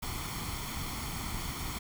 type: noise with comb filter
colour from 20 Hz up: pink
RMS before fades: -37 dBFS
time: 0.02-1.79 s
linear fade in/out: 10 ms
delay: 0.91 ms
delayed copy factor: +0.65
effects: none